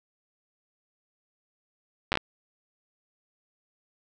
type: slowing click train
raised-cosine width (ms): 0.3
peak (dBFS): -9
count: 5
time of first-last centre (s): 2.12-2.173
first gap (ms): 9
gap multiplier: 1.27
effects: none